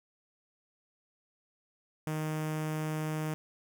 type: tone with notch filter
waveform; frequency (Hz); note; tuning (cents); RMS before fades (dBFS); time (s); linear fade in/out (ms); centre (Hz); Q
sawtooth; 155.3; D#3; -3; -34; 2.07-3.34; 0; 4100; 1.6
effects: none